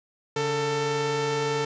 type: tone pair together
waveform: sawtooth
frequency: 141.4 / 445.8 Hz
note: C#3 / A4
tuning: +35 / +23 cents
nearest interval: octave + minor sixth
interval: 1988 cents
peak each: -27 / -21 dBFS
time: 0.36-1.65 s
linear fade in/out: 5 ms
effects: resampled to 16000 Hz + 8-bit